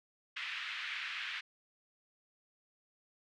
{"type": "band-pass noise", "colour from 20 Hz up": "white", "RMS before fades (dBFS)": -41, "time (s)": [0.36, 1.41], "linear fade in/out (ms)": 10, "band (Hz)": [1500, 3000], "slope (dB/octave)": 24, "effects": []}